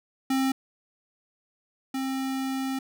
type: tone pair in turn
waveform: square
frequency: 265.8 / 265.8 Hz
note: C4 / C4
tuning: +27 / +27 cents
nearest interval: unison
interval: 0 cents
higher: neither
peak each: -23 / -28 dBFS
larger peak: first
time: 0.3-0.52 / 1.94-2.79 s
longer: second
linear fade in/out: 5 ms
effects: none